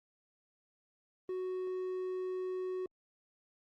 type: tone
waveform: triangle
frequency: 370 Hz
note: F#4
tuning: in tune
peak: -33 dBFS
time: 1.29-2.86 s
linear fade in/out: 2 ms
effects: Opus 24 kbps